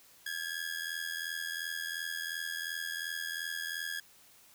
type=ring-modulated tone; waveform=sawtooth; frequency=1658 Hz; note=G#6; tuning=3 cents flat; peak=-29 dBFS; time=0.26-4 s; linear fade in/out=5 ms; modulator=41.4 Hz; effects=white hiss -60 dBFS RMS until 4.54 s